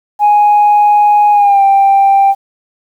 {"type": "tone with pitch glide", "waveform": "sine", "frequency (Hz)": [830.6, 788.1], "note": ["G#5", "G5"], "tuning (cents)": [0, 9], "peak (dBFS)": -3, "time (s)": [0.19, 2.35], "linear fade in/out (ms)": 50, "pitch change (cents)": -91, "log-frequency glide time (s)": [1.32, 1.62], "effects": ["tanh soft clip ceiling -2 dBFS", "7-bit"]}